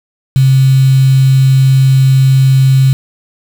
sine tone with quantisation, 133.1 Hz, C3, 30 cents sharp, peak -4 dBFS, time 0.36-2.93 s, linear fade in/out 0 ms, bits 4, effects none

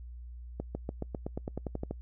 accelerating click train, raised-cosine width 2 ms, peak -21 dBFS, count 13, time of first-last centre 0.6-1.91 s, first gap 150 ms, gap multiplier 0.94, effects noise-tail reverb RT60 0.1 s tail -26 dB re dry + added 60 Hz sine -42 dBFS peak until 2.01 s

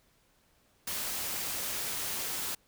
white noise, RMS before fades -35 dBFS, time 0.87-2.55 s, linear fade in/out 5 ms, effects pink hiss -68 dBFS RMS until 2.67 s

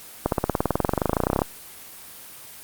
accelerating click train, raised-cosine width 1 ms, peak -5 dBFS, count 28, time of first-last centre 0.26-1.419 s, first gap 62 ms, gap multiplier 0.97, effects white hiss -42 dBFS RMS until 2.63 s + Opus 24 kbps

